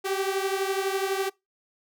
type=beating tone pair; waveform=sawtooth; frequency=383.6 / 395.6 Hz; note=G4 / G4; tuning=-37 / +16 cents; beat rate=12 Hz; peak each=-23 / -26 dBFS; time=0.04-1.3 s; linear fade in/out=20 ms; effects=noise-tail reverb RT60 0.2 s tail -24 dB re dry